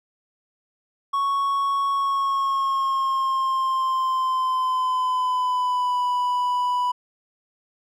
triangle tone with pitch glide, 1108.7 to 987.7 Hz, C#6 to B5, 0 to 0 cents, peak -18 dBFS, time 1.13-6.92 s, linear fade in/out 10 ms, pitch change -200 cents, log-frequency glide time 1.91-6.03 s, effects none

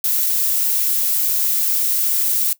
violet noise, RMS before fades -18 dBFS, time 0.04-2.53 s, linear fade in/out 2 ms, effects noise-tail reverb RT60 0.1 s tail -18 dB re dry

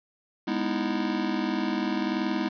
square chord, E major seventh, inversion first, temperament just, 206 / 247.2 / 309 / 329.6 Hz, G#3 / B3 / D#4 / E4, -14 / +2 / -12 / 0 cents, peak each -32 dBFS, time 0.47-2.49 s, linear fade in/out 10 ms, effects resampled to 11025 Hz + 8-bit

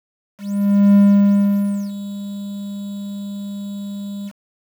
triangle tone with ADSR envelope, 201.3 Hz, G3, 46 cents sharp, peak -5 dBFS, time 0.38-4.32 s, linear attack 570 ms, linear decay 960 ms, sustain -18 dB, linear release 49 ms, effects 7-bit

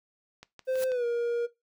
click train, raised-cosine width 0.2 ms, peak -28 dBFS, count 4, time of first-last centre 0.43-0.919 s, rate 6.14 Hz
white noise with exponential growth, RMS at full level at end -36 dBFS, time 0.65-0.84 s, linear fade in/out 1 ms, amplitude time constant 41 ms
triangle tone with pitch glide, 519 to 473.2 Hz, C5 to A#4, -14 to +26 cents, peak -24 dBFS, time 0.67-1.47 s, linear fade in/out 20 ms, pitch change -160 cents, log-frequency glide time 0.88-1.05 s
effects noise-tail reverb RT60 0.2 s tail -18 dB re dry

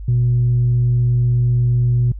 sine tone, 121.9 Hz, B2, 22 cents flat, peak -11 dBFS, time 0.08-2.12 s, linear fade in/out 5 ms, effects tanh soft clip ceiling -9 dBFS + added 50 Hz sine -27 dBFS peak until 2.19 s

